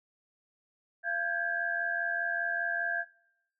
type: tone cluster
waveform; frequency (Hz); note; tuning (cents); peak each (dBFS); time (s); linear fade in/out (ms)
sine; 686 / 1589 / 1674; F5 / G6 / G#6; -31 / +23 / +13; -37 / -31 / -35; 1.03-3.05; 50
effects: noise-tail reverb RT60 0.8 s tail -22 dB re dry